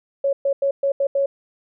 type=tone bursts at uneven times; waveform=sine; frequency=554.4 Hz; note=C#5; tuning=in tune; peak=-16 dBFS; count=6; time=0.24-0.33 / 0.45-0.53 / 0.62-0.71 / 0.83-0.92 / 1-1.07 / 1.15-1.26 s; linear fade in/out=5 ms; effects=none